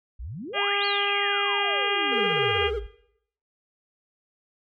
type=exponential two-way sweep; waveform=sine; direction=up then down; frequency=48.21 to 4527 to 48.21 Hz; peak=-33 dBFS; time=0.19-2.87 s; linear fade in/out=10 ms; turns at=0.85 s
type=harmonic tone; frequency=404 Hz; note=G#4; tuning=48 cents flat; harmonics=1 / 2 / 3 / 4 / 5 / 6 / 7 / 8; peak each=-31 / -31 / -31 / -31 / -31 / -31 / -31 / -31 dBFS; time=0.53-2.71 s; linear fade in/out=50 ms
type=tone with vibrato; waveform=triangle; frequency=440 Hz; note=A4; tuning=in tune; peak=-24 dBFS; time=2.11-2.8 s; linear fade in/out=20 ms; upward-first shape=sine; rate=16 Hz; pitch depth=130 cents each way
effects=noise-tail reverb RT60 0.7 s tail -17 dB re dry